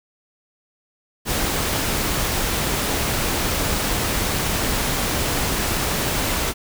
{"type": "noise", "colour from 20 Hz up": "pink", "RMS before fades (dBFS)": -22, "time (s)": [1.25, 6.54], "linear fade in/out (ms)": 50, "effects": []}